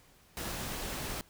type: noise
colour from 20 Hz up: pink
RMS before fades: -38 dBFS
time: 0.37-1.21 s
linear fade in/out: 0 ms
effects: pink hiss -62 dBFS RMS until 1.29 s